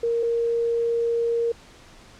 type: tone pair in turn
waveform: sine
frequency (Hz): 466.2 / 466.2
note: A#4 / A#4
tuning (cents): 0 / 0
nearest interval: unison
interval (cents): 0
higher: neither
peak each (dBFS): -20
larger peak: neither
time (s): 0.03-0.23 / 0.23-1.52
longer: second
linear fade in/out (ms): 5
effects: pink hiss -49 dBFS RMS until 2.19 s + low-pass 7000 Hz 12 dB/octave